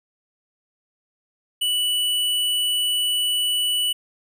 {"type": "tone", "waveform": "square", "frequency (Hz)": 2960, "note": "F#7", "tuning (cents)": 0, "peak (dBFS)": -20, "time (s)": [1.61, 3.93], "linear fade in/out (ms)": 10, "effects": []}